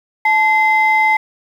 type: tone pair together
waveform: sine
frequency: 869.1 / 2067 Hz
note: A5 / C7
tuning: -22 / -22 cents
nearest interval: octave + minor third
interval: 1500 cents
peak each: -12 dBFS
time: 0.25-1.17 s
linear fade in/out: 5 ms
effects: tanh soft clip ceiling -4 dBFS + 7-bit